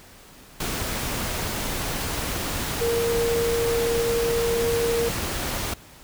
sine tone in noise, 466.2 Hz, A#4, in tune, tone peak -21 dBFS, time 2.81-5.09 s, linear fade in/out 5 ms, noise pink, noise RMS -28 dBFS, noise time 0.6-5.74 s, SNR +4 dB, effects pink hiss -48 dBFS RMS until 6.03 s

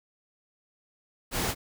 pink noise, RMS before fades -29 dBFS, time 1.31-1.55 s, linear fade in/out 50 ms, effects none

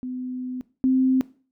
sine tone pair in turn, 253.3 / 260.3 Hz, B3 / C4, +44 / -9 cents, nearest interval unison, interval 47 cents, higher second, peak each -28 / -16 dBFS, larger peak second, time 0.03-0.61 / 0.84-1.21 s, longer first, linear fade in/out 0 ms, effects noise-tail reverb RT60 0.4 s tail -19 dB re dry

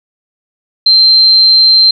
sine tone, 4134 Hz, C8, 22 cents flat, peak -3 dBFS, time 0.86-1.91 s, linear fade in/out 5 ms, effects none

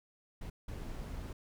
brown noise bursts at uneven times, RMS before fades -42 dBFS, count 2, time 0.41-0.5 / 0.68-1.33 s, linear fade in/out 5 ms, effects none

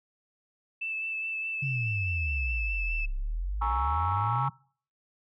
sine tone with vibrato, 2637 Hz, E7, in tune, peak -30 dBFS, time 0.81-3.06 s, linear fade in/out 10 ms, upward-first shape sine, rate 4.8 Hz, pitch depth 16 cents each way
sine exponential two-way sweep, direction down then up, 141.9 to 32.55 to 141.9 Hz, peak -28 dBFS, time 1.62-4.5 s, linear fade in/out 10 ms, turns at 3.15 s
sine chord, A# half-diminished seventh, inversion third, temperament equal, 830.6 / 932.3 / 1108.7 / 1318.5 Hz, G#5 / A#5 / C#6 / E6, 0 / 0 / 0 / 0 cents, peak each -31 dBFS, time 3.61-4.49 s, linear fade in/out 10 ms
effects noise-tail reverb RT60 0.5 s tail -25 dB re dry + tanh soft clip ceiling -18 dBFS

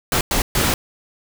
pink noise bursts at uneven times, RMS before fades -18 dBFS, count 3, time 0.12-0.21 / 0.31-0.42 / 0.55-0.74 s, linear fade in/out 2 ms, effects none

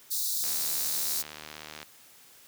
white high-pass noise, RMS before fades -30 dBFS, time 0.1-1.23 s, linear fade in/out 20 ms, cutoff 3700 Hz, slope 96 dB/octave
click train, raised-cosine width 0.2 ms, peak -23 dBFS, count 107, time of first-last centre 0.44-1.829 s, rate 76.3 Hz
effects white hiss -55 dBFS RMS until 2.47 s + high-pass 80 Hz 12 dB/octave

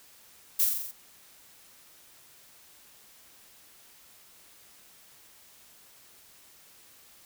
violet noise with echo, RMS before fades -23 dBFS, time 0.59-0.65 s, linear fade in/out 10 ms, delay 44 ms, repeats 6, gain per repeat -3 dB, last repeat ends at 0.914 s, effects white hiss -56 dBFS RMS until 7.25 s

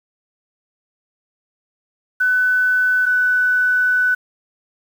sine tone pair in turn, 1500 / 1494.7 Hz, F#6 / F#6, +23 / +17 cents, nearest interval unison, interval 6 cents, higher first, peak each -13 dBFS, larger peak neither, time 2.2-3.06 / 3.06-4.15 s, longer second, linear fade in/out 10 ms, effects 7-bit

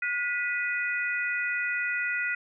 sine tone cluster, 1444 / 1968 / 2484 Hz, F#6 / B6 / D#7, -43 / -7 / -3 cents, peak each -30 / -30 / -33 dBFS, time 0.02-2.35 s, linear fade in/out 5 ms, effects none

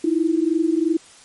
sine tone pair together, 314.5 / 337.4 Hz, D#4 / E4, +19 / +40 cents, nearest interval minor second, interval 121 cents, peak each -19 / -19 dBFS, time 0.04-0.97 s, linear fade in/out 5 ms, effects white hiss -47 dBFS RMS until 1.24 s + MP3 48 kbps

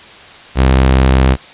sawtooth tone, 65.41 Hz, C2, in tune, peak -3 dBFS, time 0.55-1.37 s, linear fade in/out 50 ms, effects white hiss -36 dBFS RMS until 1.53 s + resampled to 8000 Hz

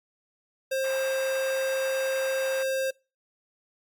square tone, 531 Hz, C5, 25 cents sharp, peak -26 dBFS, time 0.71-2.91 s, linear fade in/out 10 ms
pink band-pass noise, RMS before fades -42 dBFS, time 0.84-2.63 s, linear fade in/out 5 ms, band 800 to 2600 Hz, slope 24 dB/octave
effects noise-tail reverb RT60 0.3 s tail -25 dB re dry + Opus 48 kbps

